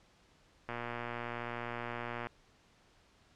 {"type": "click train", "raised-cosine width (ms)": 0.5, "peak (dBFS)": -24, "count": 189, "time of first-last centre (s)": [0.69, 2.27], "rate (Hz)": 119, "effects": ["pink hiss -66 dBFS RMS until 3.35 s", "low-pass 6000 Hz 12 dB/octave"]}